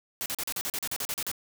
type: noise bursts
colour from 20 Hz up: white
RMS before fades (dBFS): -32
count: 13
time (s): 0.21-1.315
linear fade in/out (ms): 0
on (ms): 49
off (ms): 39
effects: none